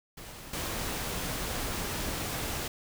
pink noise with level steps, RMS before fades -45 / -34 dBFS, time 0.17-2.68 s, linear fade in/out 5 ms, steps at 0.53 s, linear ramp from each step 5 ms, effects none

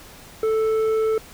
sine tone with tanh clipping, 440 Hz, A4, in tune, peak -19 dBFS, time 0.43-1.18 s, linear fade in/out 2 ms, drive 7 dB, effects pink hiss -44 dBFS RMS until 1.33 s

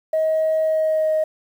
sine tone with pitch glide, 633 to 625.4 Hz, D#5 to D#5, +30 to +9 cents, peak -15 dBFS, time 0.13-1.24 s, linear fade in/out 5 ms, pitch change -21 cents, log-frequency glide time 0.62-1.13 s, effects tanh soft clip ceiling -13 dBFS + 8-bit

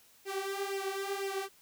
sawtooth tone with flanger, 392 Hz, G4, in tune, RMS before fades -36 dBFS, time 0.25-1.49 s, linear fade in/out 50 ms, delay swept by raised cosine 0.36 to 4.56 ms, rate 2 Hz, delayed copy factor +0.75, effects white hiss -62 dBFS RMS until 1.61 s

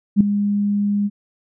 sine tone with ADSR envelope, 204 Hz, G#3, 31 cents flat, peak -5 dBFS, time 0.16-1.1 s, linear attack 46 ms, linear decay 3 ms, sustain -11 dB, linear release 41 ms, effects none

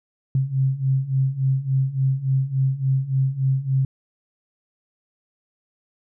sine beating tone pair, 131.6 / 135.1 Hz, C3 / C#3, +10 / -44 cents, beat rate 3.5 Hz, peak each -23 / -20 dBFS, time 0.35-3.85 s, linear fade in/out 2 ms, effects none

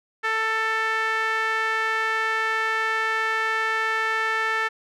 sawtooth tone with band-pass filter, 443.1 Hz, A4, 12 cents sharp, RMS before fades -24 dBFS, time 0.23-4.69 s, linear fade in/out 20 ms, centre 1700 Hz, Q 2.9, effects none

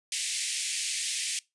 white band-pass noise, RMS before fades -32 dBFS, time 0.12-1.39 s, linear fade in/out 2 ms, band 2000 to 9800 Hz, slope 48 dB/octave, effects noise-tail reverb RT60 0.2 s tail -22 dB re dry + resampled to 24000 Hz

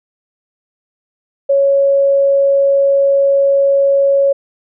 sine tone, 554.4 Hz, C#5, in tune, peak -8 dBFS, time 1.49-4.33 s, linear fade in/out 10 ms, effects none

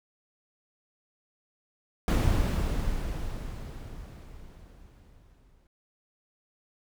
brown noise with exponential decay, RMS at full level -21 dBFS, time 2.08-5.67 s, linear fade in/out 1 ms, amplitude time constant 780 ms, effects none

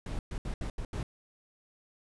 brown noise bursts at uneven times, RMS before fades -35 dBFS, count 6, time 0.06-0.19 / 0.31-0.38 / 0.45-0.54 / 0.61-0.7 / 0.78-0.85 / 0.93-1.03 s, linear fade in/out 2 ms, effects resampled to 24000 Hz

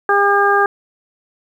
harmonic tone, 402.8 Hz, G4, 47 cents sharp, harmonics 1 / 2 / 3 / 4, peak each -16 / -16 / -16 / -16 dBFS, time 0.09-0.66 s, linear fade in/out 2 ms, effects 8-bit

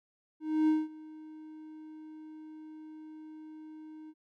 triangle tone with ADSR envelope, 311.1 Hz, D#4, in tune, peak -20 dBFS, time 0.4-4.14 s, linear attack 280 ms, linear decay 200 ms, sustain -23 dB, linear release 48 ms, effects none

